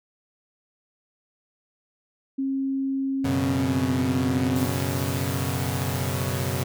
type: tone with pitch glide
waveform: sine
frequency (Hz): 270 to 258.1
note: C#4 to C4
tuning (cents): -45 to -23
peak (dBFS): -23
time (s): 2.38-4.66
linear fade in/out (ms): 10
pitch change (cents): -78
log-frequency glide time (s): 3.53-3.92
type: chord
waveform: sawtooth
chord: F# suspended fourth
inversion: none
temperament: equal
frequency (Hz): 92.5 / 123.47 / 138.59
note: F#2 / B2 / C#3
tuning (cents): 0 / 0 / 0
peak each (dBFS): -25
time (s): 3.24-6.64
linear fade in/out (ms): 10
type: high-pass noise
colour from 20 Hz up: white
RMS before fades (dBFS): -37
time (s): 4.56-6.63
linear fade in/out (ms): 0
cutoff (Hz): 180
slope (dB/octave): 48
effects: none